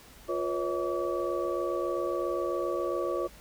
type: tone cluster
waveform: sine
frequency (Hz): 352.6 / 486.6 / 554 / 637 / 1144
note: F4 / B4 / C#5 / D#5 / D6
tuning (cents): +17 / -26 / -1 / +41 / -46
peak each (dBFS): -32 / -35 / -33 / -38 / -36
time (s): 0.28-3.28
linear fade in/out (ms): 20
effects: added 50 Hz sine -56 dBFS peak until 3.4 s + pink hiss -53 dBFS RMS until 3.4 s